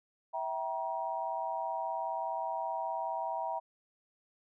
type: tone cluster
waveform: sine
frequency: 655 / 774 / 949 Hz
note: E5 / G5 / A#5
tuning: -11 / -22 / +31 cents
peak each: -38 / -38 / -36 dBFS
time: 0.33-3.6 s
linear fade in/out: 20 ms
effects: none